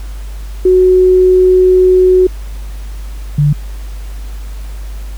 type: tone pair in turn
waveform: sine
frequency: 369.1 / 146.48 Hz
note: F#4 / D3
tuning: -4 / -4 cents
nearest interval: octave + major third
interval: 1600 cents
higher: first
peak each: -4 / -6 dBFS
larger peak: first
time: 0.65-2.27 / 3.38-3.53 s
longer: first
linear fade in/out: 5 ms
effects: added 50 Hz sine -21 dBFS peak until 5.17 s + pink hiss -39 dBFS RMS until 5.17 s